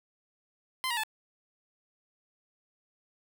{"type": "tone with pitch steps", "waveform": "15% pulse", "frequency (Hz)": [1035, 949.1, 870.3], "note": ["C6", "A#5", "A5"], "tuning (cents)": [-19, 31, -19], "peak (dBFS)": -23, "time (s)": [0.84, 1.035], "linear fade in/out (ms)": 0, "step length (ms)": 65, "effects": ["10-bit"]}